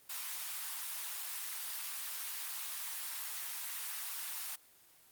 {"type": "high-pass noise", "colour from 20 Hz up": "white", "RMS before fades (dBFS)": -41, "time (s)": [0.09, 4.56], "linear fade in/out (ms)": 10, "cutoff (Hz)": 840, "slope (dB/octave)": 24, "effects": ["white hiss -63 dBFS RMS until 5.11 s", "Opus 24 kbps"]}